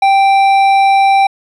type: tone with hard clipping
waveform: sine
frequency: 784 Hz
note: G5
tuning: in tune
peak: -8 dBFS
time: 0.02-1.27 s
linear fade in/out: 5 ms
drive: 9 dB
effects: resampled to 22050 Hz